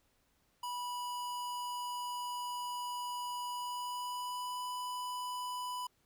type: tone with pitch glide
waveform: square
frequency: 980 to 993.1 Hz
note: B5 to B5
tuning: -14 to +9 cents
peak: -38 dBFS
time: 0.63-5.87 s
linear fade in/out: 5 ms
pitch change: +23 cents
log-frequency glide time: 3.51-4.64 s
effects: pink hiss -74 dBFS RMS until 6.05 s